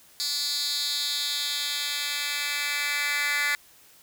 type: tone with high-pass filter sweep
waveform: 10% pulse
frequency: 290 Hz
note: D4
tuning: 22 cents flat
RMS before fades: -28 dBFS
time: 0.2-3.55 s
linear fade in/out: 0 ms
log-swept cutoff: 4600 to 2000 Hz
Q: 3.2
effects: white hiss -55 dBFS RMS until 4.02 s